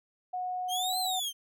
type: tone with pitch glide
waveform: sine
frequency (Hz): 731 to 744.2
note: F#5 to F#5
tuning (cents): -21 to +10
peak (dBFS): -31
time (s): 0.33-1.2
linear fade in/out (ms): 10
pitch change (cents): +31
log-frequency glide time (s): 0.62-1.03
type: exponential two-way sweep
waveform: sawtooth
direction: up then down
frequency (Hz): 3100 to 4186 to 3100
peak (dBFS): -28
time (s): 0.68-1.33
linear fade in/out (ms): 50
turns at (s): 0.99
effects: none